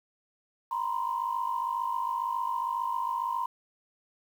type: tone cluster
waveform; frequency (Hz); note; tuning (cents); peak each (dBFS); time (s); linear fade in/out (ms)
sine; 939 / 994 / 1041; A#5 / B5 / C6; +12 / +11 / -9; -31 / -34 / -32; 0.71-3.46; 5
effects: tanh soft clip ceiling -19 dBFS + 9-bit